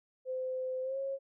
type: tone with pitch glide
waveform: sine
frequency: 515 to 543.7 Hz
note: C5 to C#5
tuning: -28 to -34 cents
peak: -33 dBFS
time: 0.25-1.19 s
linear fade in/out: 50 ms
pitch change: +94 cents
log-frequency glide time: 0.82-0.98 s
effects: none